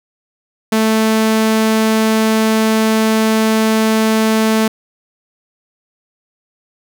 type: tone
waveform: sawtooth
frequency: 220 Hz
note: A3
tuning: in tune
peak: -7 dBFS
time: 0.72-4.68 s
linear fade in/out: 5 ms
effects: none